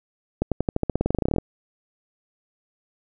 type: accelerating click train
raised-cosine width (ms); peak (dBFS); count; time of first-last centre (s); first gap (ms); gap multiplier
2; -8; 20; 0.42-1.384; 97; 0.92
effects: none